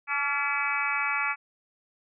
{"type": "harmonic tone with a mistuned harmonic", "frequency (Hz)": 285.7, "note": "D4", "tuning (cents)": -48, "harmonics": [3, 4, 5, 6, 7, 8, 9], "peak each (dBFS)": [-35, -33, -31, -35, -35, -30, -34], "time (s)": [0.07, 1.36], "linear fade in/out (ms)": 50, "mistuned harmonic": 5, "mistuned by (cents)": -49, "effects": []}